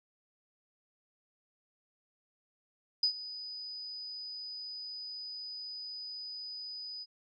sine tone with ADSR envelope, 4978 Hz, D#8, in tune, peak -23 dBFS, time 3.03-7.06 s, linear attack 4 ms, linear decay 88 ms, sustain -17 dB, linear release 40 ms, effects none

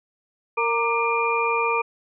sine tone cluster, 462.5 / 929 / 1182 / 2403 Hz, A#4 / A#5 / D6 / D7, -14 / -6 / +11 / +39 cents, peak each -25 dBFS, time 0.57-1.82 s, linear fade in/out 10 ms, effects none

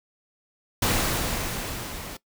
pink noise with level ramp, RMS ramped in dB -22 to -38 dBFS, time 0.82-2.17 s, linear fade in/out 5 ms, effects noise-tail reverb RT60 0.1 s tail -19 dB re dry

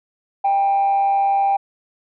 sine tone with amplitude modulation, 792 Hz, G5, 18 cents sharp, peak -11 dBFS, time 0.44-1.57 s, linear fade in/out 10 ms, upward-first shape sine, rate 168 Hz, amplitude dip 40%, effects tanh soft clip ceiling -11 dBFS

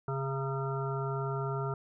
harmonic tone with a mistuned harmonic, 135.9 Hz, C#3, 34 cents flat, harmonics 1 / 3 / 5 / 7 / 9 / 10, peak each -33 / -37 / -42 / -42 / -44 / -41 dBFS, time 0.08-1.74 s, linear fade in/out 2 ms, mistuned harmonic 7, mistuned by -39 cents, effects none

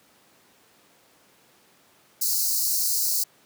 white high-pass noise, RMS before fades -24 dBFS, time 2.21-3.24 s, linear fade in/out 10 ms, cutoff 4200 Hz, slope 96 dB/octave, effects pink hiss -58 dBFS RMS until 3.45 s + high-pass 200 Hz 12 dB/octave

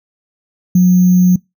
sine tone with sample-and-hold, 181 Hz, F#3, 38 cents flat, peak -5 dBFS, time 0.75-1.36 s, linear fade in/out 5 ms, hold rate 6300 Hz, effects noise-tail reverb RT60 0.2 s tail -25 dB re dry

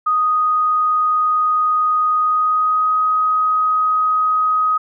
sine tone with pitch glide, 1244.5 to 1257.5 Hz, D#6 to D#6, 0 to +18 cents, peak -13 dBFS, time 0.06-4.78 s, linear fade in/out 10 ms, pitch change +18 cents, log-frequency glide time 2.2-2.95 s, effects none

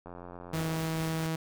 click train, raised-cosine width 1 ms, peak -30 dBFS, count 63, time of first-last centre 0.06-0.764 s, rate 88.1 Hz
sawtooth tone, 161.1 Hz, E3, 39 cents flat, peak -26 dBFS, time 0.53-1.36 s, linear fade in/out 5 ms
pink noise with tremolo, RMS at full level -42 dBFS, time 0.54-1.27 s, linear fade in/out 10 ms, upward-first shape triangle, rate 4.5 Hz, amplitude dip 45%
effects none

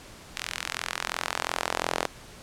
sawtooth tone with high-pass filter sweep, 42.83 Hz, F1, 33 cents flat, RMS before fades -32 dBFS, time 0.36-2.07 s, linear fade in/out 0 ms, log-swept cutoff 2200 to 550 Hz, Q 0.96, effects pink hiss -47 dBFS RMS until 2.42 s + low-pass 10000 Hz 12 dB/octave

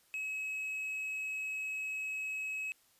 triangle tone, 2565 Hz, E7, 48 cents flat, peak -34 dBFS, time 0.14-2.72 s, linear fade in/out 0 ms, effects white hiss -68 dBFS RMS until 2.99 s + resampled to 32000 Hz

